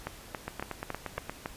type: two click trains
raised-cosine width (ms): 0.5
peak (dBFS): -18 / -19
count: 6 / 8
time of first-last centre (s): 0.07-1.459 / 0.48-1.296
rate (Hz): 3.6 / 8.58
effects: pink hiss -49 dBFS RMS until 1.56 s + resampled to 32000 Hz